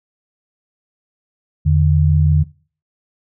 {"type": "tone pair together", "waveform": "sine", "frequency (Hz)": [83.8, 149.74], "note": ["E2", "D3"], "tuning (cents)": [29, 34], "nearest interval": "minor seventh", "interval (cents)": 1005, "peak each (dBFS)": -13, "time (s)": [1.65, 2.44], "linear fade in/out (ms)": 20, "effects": ["noise-tail reverb RT60 0.4 s tail -19 dB re dry"]}